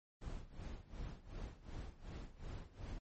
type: noise with tremolo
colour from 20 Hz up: brown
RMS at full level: -45 dBFS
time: 0.21-2.99 s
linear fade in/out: 10 ms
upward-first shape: sine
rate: 2.7 Hz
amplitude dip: 85%
effects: MP3 32 kbps